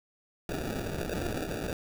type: noise with sample-and-hold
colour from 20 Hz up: blue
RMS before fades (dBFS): -34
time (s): 0.49-1.73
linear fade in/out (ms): 2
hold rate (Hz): 1050
effects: none

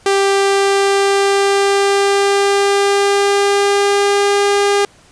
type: tone with pitch glide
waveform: sawtooth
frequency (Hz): 394.1 to 403.8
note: G4 to G#4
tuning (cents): +9 to -49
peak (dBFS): -7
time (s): 0.06-4.85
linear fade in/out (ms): 2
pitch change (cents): +42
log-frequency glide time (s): 0.21-4.44
effects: pink hiss -47 dBFS RMS until 5.11 s + resampled to 22050 Hz

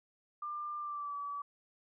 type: tone with pitch glide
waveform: sine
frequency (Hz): 1194 to 1146.7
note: D6 to D6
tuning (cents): +28 to -42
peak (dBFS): -37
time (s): 0.42-1.42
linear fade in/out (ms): 5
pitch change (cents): -70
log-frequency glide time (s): 0.78-1.16
effects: none

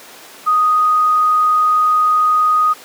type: tone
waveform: sine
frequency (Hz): 1244.5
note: D#6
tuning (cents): 0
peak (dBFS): -10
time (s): 0.46-2.74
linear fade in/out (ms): 20
effects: pink hiss -37 dBFS RMS until 2.84 s + high-pass 400 Hz 12 dB/octave

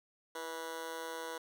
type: tone with amplitude modulation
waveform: 20% pulse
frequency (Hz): 490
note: B4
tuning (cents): -14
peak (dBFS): -31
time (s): 0.35-1.38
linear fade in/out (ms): 5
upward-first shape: sine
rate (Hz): 159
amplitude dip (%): 90
effects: none

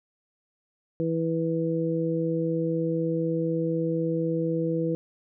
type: harmonic tone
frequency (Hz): 164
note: E3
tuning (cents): -9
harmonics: 1 / 2 / 3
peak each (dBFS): -28 / -28 / -28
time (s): 1-4.95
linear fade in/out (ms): 0
effects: none

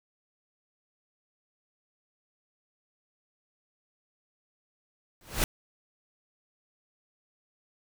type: noise with exponential growth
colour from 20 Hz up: pink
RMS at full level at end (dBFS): -22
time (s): 5.21-5.44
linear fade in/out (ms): 1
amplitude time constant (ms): 50
effects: none

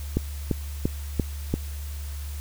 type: click train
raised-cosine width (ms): 3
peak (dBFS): -9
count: 5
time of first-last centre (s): 0.17-1.54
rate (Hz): 2.92
effects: added 72 Hz sine -31 dBFS peak until 2.4 s + white hiss -45 dBFS RMS until 2.4 s

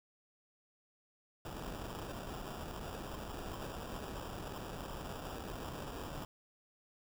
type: noise with sample-and-hold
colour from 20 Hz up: pink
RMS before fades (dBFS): -44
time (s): 1.45-6.25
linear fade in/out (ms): 2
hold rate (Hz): 2100
effects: none

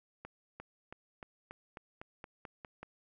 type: accelerating click train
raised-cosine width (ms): 0.5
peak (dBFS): -30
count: 11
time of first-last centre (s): 0.25-2.83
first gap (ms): 350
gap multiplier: 0.93
effects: none

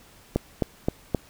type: click train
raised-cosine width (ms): 2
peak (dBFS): -8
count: 4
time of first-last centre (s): 0.36-1.147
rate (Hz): 3.81
effects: pink hiss -53 dBFS RMS until 1.29 s

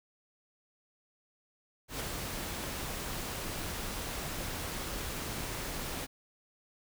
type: noise with ADSR envelope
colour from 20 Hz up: pink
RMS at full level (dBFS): -35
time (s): 1.88-6.07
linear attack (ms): 120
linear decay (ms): 6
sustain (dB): -3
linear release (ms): 30
effects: none

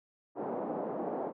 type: band-pass noise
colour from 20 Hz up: white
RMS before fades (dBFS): -36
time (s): 0.35-1.33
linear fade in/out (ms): 50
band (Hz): 200 to 750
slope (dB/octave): 24
effects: none

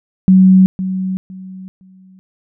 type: tone with echo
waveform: sine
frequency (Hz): 187.8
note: F#3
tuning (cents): +26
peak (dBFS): -4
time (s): 0.28-0.66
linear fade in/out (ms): 0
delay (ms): 510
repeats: 3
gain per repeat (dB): -12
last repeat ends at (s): 2.19
effects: none

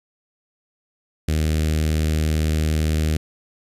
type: tone with notch filter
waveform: sawtooth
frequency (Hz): 77.78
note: D#2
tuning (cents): 0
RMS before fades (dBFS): -20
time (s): 1.28-3.17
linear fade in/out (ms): 5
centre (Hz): 960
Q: 0.61
effects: resampled to 32000 Hz + 9-bit

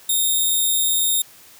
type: tone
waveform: 5% pulse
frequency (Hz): 3682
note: A#7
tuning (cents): -22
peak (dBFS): -9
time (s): 0.09-1.22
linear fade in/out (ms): 5
effects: white hiss -47 dBFS RMS until 1.59 s

